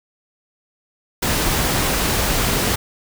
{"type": "noise", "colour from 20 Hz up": "pink", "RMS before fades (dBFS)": -19, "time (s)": [1.22, 2.76], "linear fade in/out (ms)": 10, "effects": []}